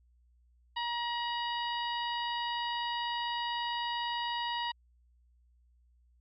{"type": "harmonic tone with a mistuned harmonic", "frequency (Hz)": 949, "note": "A#5", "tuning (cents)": 31, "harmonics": [1, 2, 3, 4, 5], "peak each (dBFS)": [-34, -40, -39, -42, -48], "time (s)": [0.76, 4.72], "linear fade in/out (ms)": 10, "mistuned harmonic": 3, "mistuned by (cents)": 40, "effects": ["added 60 Hz sine -63 dBFS peak until 6.2 s"]}